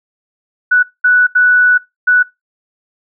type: tone bursts at uneven times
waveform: sine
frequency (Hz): 1480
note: F#6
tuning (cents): 0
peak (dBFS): -6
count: 4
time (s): 0.71-0.83 / 1.04-1.27 / 1.35-1.78 / 2.07-2.23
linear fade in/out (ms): 10
effects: noise-tail reverb RT60 0.2 s tail -21 dB re dry